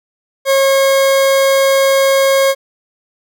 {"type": "tone", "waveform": "40% pulse", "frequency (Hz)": 543, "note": "C#5", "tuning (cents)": -36, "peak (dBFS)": -8, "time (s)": [0.45, 2.55], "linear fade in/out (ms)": 50, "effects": []}